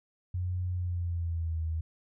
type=tone with pitch glide; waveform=sine; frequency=90.3 to 80.45 Hz; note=F#2 to E2; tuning=-42 to -42 cents; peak=-29 dBFS; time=0.34-1.81 s; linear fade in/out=5 ms; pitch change=-200 cents; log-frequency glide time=0.75-1.61 s; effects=none